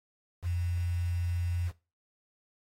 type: tone with quantisation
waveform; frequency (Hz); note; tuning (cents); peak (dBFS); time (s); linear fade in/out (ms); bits
sine; 87.31; F2; 0; -28; 0.42-1.72; 50; 8
effects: noise-tail reverb RT60 0.3 s tail -19 dB re dry + AAC 48 kbps